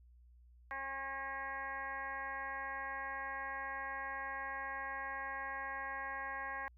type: tone with frequency modulation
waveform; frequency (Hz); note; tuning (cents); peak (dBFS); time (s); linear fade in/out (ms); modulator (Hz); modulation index
sine; 1357; E6; +50; -39; 0.71-6.68; 0; 272; 2.4
effects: added 60 Hz sine -59 dBFS peak until 6.77 s